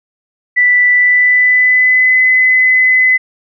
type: tone with pitch glide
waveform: sine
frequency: 1975.5 to 2022 Hz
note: B6 to B6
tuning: 0 to +40 cents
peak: -6 dBFS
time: 0.56-3.18 s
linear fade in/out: 20 ms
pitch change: +40 cents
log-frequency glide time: 0.92-2.19 s
effects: none